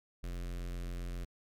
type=tone with notch filter; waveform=square; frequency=43.82 Hz; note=F1; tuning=7 cents sharp; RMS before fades=-39 dBFS; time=0.23-1.25 s; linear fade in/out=10 ms; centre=880 Hz; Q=1.8; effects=MP3 96 kbps